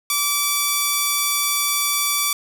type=tone; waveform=5% pulse; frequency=1156 Hz; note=D6; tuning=28 cents flat; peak=-6 dBFS; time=0.1-2.33 s; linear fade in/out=2 ms; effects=none